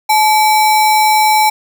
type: tone with sample-and-hold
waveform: sine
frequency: 860 Hz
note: A5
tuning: 40 cents flat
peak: -7 dBFS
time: 0.09-1.5 s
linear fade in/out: 10 ms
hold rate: 3150 Hz
effects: none